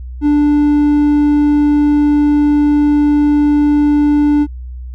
triangle tone, 293.7 Hz, D4, in tune, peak -6 dBFS, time 0.21-4.47 s, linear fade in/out 50 ms, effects added 62 Hz sine -24 dBFS peak until 4.94 s

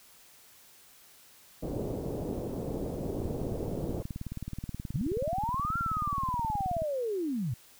white low-pass noise, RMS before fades -35 dBFS, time 1.62-4.03 s, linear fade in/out 10 ms, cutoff 520 Hz, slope 24 dB/octave
click train, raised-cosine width 5 ms, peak -24 dBFS, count 70, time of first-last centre 3.15-6.82 s, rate 18.8 Hz
sine linear two-way sweep, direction up then down, 104.9 to 1396.9 to 104.9 Hz, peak -29 dBFS, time 4.94-7.54 s, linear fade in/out 5 ms, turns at 5.78 s
effects white hiss -57 dBFS RMS until 7.79 s

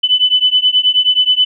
sine beating tone pair, 3000 / 3009.4 Hz, F#7 / F#7, +23 / +29 cents, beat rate 9.4 Hz, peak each -12 dBFS, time 0.03-1.45 s, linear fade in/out 10 ms, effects none

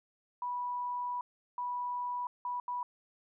sine tone bursts at uneven times, 981 Hz, B5, 12 cents flat, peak -33 dBFS, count 4, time 0.42-1.21 / 1.58-2.27 / 2.45-2.6 / 2.68-2.83 s, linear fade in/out 2 ms, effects none

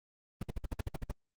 brown noise bursts, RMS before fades -33 dBFS, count 10, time 0.41-1.114 s, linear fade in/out 5 ms, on 20 ms, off 56 ms, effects Opus 32 kbps

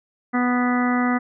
harmonic tone, 246.9 Hz, B3, in tune, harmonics 1 / 2 / 3 / 4 / 5 / 6 / 7 / 8, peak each -19 / -32 / -27 / -33 / -27 / -32 / -34 / -29 dBFS, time 0.33-1.19 s, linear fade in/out 20 ms, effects none

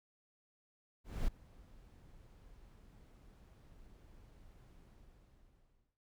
brown noise with ADSR envelope, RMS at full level -36 dBFS, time 1.04-5.98 s, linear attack 240 ms, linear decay 5 ms, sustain -23 dB, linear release 1200 ms, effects none

